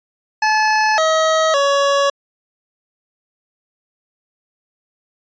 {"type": "tone with pitch steps", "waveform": "25% pulse", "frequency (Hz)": [862, 637, 561], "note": ["A5", "D#5", "C#5"], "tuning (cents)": [-36, 41, 21], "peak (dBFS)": -9, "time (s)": [0.42, 2.1], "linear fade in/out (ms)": 5, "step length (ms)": 560, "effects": ["resampled to 16000 Hz"]}